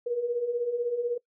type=beating tone pair; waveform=sine; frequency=466.2 / 482.2 Hz; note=A#4 / B4; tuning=0 / -41 cents; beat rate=16 Hz; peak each=-33 / -27 dBFS; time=0.06-1.18 s; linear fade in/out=10 ms; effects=noise-tail reverb RT60 0.1 s tail -22 dB re dry